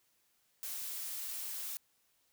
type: noise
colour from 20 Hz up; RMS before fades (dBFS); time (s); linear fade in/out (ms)
blue; -41; 0.63-1.77; 0
effects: white hiss -74 dBFS RMS until 2.32 s